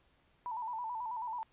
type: tone with vibrato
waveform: sine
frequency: 932.3 Hz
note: A#5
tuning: in tune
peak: -36 dBFS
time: 0.46-1.43 s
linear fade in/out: 0 ms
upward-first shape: square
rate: 9.2 Hz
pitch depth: 84 cents each way
effects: pink hiss -70 dBFS RMS until 1.52 s + resampled to 8000 Hz

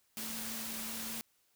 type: tone in noise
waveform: sine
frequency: 223.8 Hz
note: A3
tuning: 30 cents sharp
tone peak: -46 dBFS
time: 0.17-1.21 s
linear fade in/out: 0 ms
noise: white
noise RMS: -41 dBFS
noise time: 0.17-1.21 s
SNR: -8 dB
effects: white hiss -73 dBFS RMS until 1.55 s

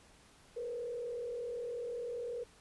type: tone with frequency modulation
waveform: sine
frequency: 480 Hz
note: B4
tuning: 49 cents flat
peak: -37 dBFS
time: 0.56-2.44 s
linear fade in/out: 10 ms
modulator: 40.3 Hz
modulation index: 0.68
effects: pink hiss -62 dBFS RMS until 2.6 s + resampled to 24000 Hz

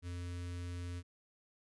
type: tone with notch filter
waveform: square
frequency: 88.1 Hz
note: F2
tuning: 16 cents sharp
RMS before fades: -42 dBFS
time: 0.02-1.03 s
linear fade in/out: 50 ms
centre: 760 Hz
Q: 0.87
effects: resampled to 24000 Hz

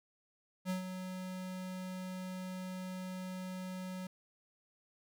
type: tone with ADSR envelope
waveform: square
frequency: 185 Hz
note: F#3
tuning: in tune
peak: -33 dBFS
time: 0.65-4.07 s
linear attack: 49 ms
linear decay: 120 ms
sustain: -8 dB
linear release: 4 ms
effects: none

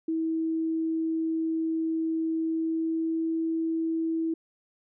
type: tone with pitch glide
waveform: sine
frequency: 323.3 to 325.7 Hz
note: E4 to E4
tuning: -34 to -21 cents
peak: -25 dBFS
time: 0.08-4.34 s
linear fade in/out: 5 ms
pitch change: +13 cents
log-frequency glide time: 2.36-3.34 s
effects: none

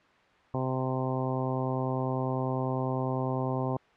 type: harmonic tone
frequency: 130 Hz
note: C3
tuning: 11 cents flat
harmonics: 1 / 2 / 3 / 4 / 5 / 6 / 7 / 8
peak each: -31 / -34 / -36 / -37 / -38 / -39 / -39 / -40 dBFS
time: 0.54-3.77 s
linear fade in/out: 2 ms
effects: white hiss -60 dBFS RMS until 3.96 s + low-pass 2000 Hz 12 dB/octave

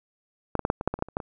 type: clicks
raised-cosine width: 1 ms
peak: -10 / -14 / -10 / -7 / -16 / -8 / -14 / -26 / -10 / -28 / -13 / -21 dBFS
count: 12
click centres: 0.553 / 0.593 / 0.651 / 0.701 / 0.811 / 0.876 / 0.94 / 0.99 / 1.024 / 1.086 / 1.169 / 1.202 s
effects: none

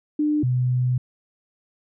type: tone pair in turn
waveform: sine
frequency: 299.9 / 125.69 Hz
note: D4 / B2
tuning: +36 / +31 cents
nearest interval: octave + minor third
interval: 1505 cents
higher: first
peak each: -18 / -18 dBFS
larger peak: neither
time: 0.19-0.43 / 0.43-0.98 s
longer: second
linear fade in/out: 5 ms
effects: none

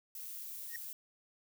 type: noise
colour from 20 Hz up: violet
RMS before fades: -45 dBFS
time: 0.15-0.93 s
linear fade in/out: 2 ms
type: tone with exponential growth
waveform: square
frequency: 1864.7 Hz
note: A#6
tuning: in tune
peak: -38 dBFS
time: 0.67-0.76 s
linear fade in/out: 2 ms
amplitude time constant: 18 ms
effects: none

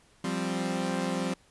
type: chord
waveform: sawtooth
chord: F suspended second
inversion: none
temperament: equal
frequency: 174.61 / 196 / 261.6 Hz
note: F3 / G3 / C4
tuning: 0 / 0 / 0 cents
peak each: -29 dBFS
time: 0.24-1.34 s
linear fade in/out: 5 ms
effects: pink hiss -62 dBFS RMS until 1.5 s + resampled to 24000 Hz

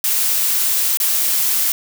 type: noise with dropouts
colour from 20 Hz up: blue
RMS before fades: -17 dBFS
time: 0.04-1.72 s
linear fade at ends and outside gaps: 1 ms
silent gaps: 0.972-1.001 s
effects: none

